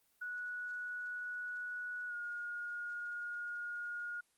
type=tone with pitch glide; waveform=sine; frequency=1468 to 1432 Hz; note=F#6 to F6; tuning=-14 to +43 cents; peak=-39 dBFS; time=0.21-4.21 s; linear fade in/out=10 ms; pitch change=-43 cents; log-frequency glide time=2.08-2.14 s; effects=white hiss -74 dBFS RMS until 4.37 s + Opus 32 kbps